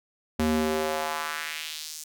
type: tone with high-pass filter sweep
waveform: square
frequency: 77.78 Hz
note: D#2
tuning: in tune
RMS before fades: -29 dBFS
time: 0.39-2.04 s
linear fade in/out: 5 ms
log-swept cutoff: 160 to 7000 Hz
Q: 1.7
effects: none